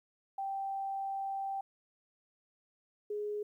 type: tone pair in turn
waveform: sine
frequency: 782 / 417 Hz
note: G5 / G#4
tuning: -4 / +7 cents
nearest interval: major seventh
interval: 1089 cents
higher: first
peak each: -34 / -34 dBFS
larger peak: neither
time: 0.38-1.61 / 3.1-3.43 s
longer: first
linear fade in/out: 5 ms
effects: 12-bit